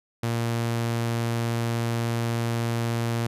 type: tone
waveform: sawtooth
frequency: 116.54 Hz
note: A#2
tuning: in tune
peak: -20 dBFS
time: 0.23-3.27 s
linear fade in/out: 5 ms
effects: resampled to 32000 Hz